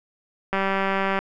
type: click train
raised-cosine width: 0.5 ms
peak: -9 dBFS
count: 129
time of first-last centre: 0.53-1.19 s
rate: 194 Hz
effects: none